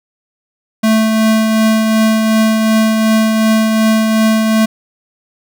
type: tone with tremolo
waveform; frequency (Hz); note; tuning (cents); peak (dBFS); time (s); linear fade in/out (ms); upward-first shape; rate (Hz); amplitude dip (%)
square; 220; A3; 0; -8; 0.83-4.66; 10; triangle; 2.7; 35
effects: none